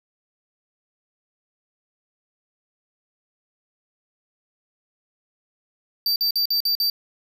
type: tone bursts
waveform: square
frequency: 4651 Hz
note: D8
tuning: 18 cents flat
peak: -19 dBFS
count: 6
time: 6.06-6.9 s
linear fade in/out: 2 ms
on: 100 ms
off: 48 ms
effects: none